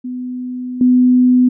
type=tone with level steps; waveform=sine; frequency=250.6 Hz; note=B3; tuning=25 cents sharp; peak=-21 / -7 dBFS; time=0.04-1.49 s; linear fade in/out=10 ms; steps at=0.81 s; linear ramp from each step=2 ms; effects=none